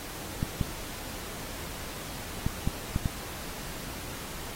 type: clicks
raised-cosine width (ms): 5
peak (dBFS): -14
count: 6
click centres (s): 0.429 / 0.612 / 2.465 / 2.675 / 2.961 / 3.058
effects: pink hiss -40 dBFS RMS until 4.55 s + AAC 48 kbps